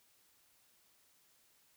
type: silence
effects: white hiss -70 dBFS RMS until 1.76 s